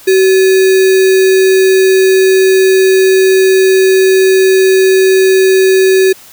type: tone with sample-and-hold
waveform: sine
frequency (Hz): 378.9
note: F#4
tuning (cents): +41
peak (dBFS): -4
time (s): 0.07-6.13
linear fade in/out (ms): 10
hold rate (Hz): 2100
effects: white hiss -37 dBFS RMS until 6.32 s